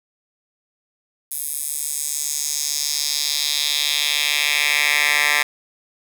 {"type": "tone with high-pass filter sweep", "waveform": "10% pulse", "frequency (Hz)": 146.9, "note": "D3", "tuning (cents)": 1, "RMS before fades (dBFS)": -21, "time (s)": [1.31, 5.43], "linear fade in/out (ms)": 5, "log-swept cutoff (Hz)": [11000, 1700], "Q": 2.1, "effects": []}